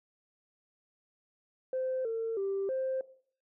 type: tone with pitch steps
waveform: sine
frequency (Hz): 518 / 452.7 / 391.9 / 525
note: C5 / A4 / G4 / C5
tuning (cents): -17 / +49 / 0 / +6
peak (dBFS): -29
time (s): 1.73-3.01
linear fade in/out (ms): 2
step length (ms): 320
effects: noise-tail reverb RT60 0.5 s tail -17 dB re dry + tanh soft clip ceiling -26 dBFS